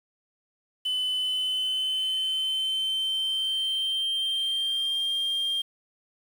sine tone with pitch glide, 3018 to 3197 Hz, F#7 to G7, +34 to +33 cents, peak -22 dBFS, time 0.85-5.62 s, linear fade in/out 10 ms, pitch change +99 cents, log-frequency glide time 1.18-5.1 s, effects tanh soft clip ceiling -24 dBFS + 8-bit

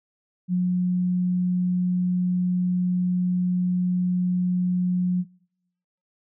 sine tone, 180.3 Hz, F#3, 45 cents flat, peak -19 dBFS, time 0.48-5.25 s, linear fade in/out 50 ms, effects noise-tail reverb RT60 0.9 s tail -26 dB re dry

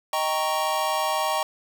square chord, Eb dominant seventh, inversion none, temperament equal, 622.3 / 784 / 932.3 / 1108.7 Hz, Eb5 / G5 / Bb5 / Db6, 0 / 0 / 0 / 0 cents, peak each -29 dBFS, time 0.13-1.43 s, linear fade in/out 2 ms, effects none

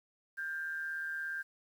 sine tone with amplitude modulation, 1589 Hz, G6, 23 cents sharp, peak -33 dBFS, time 0.37-1.43 s, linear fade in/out 20 ms, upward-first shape sine, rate 157 Hz, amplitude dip 55%, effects 10-bit

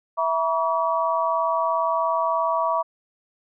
sine tone cluster, 659 / 962 / 1139 Hz, E5 / B5 / C#6, -1 / -46 / +47 cents, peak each -24 dBFS, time 0.17-2.83 s, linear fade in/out 20 ms, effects none

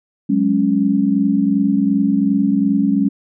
sine chord, F# suspended second, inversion none, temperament equal, 185 / 207.7 / 277.2 Hz, F#3 / G#3 / C#4, 0 / 0 / 0 cents, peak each -20 / -16 / -16 dBFS, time 0.29-3.09 s, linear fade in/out 10 ms, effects none

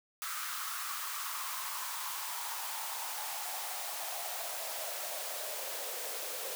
white noise with high-pass filter sweep, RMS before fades -39 dBFS, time 0.22-6.55 s, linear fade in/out 0 ms, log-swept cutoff 1300 to 490 Hz, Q 4.7, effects none

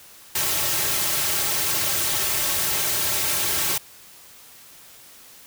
white noise with comb filter, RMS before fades -23 dBFS, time 0.35-3.78 s, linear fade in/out 5 ms, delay 4.1 ms, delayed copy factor -0.8, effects white hiss -47 dBFS RMS until 5.46 s

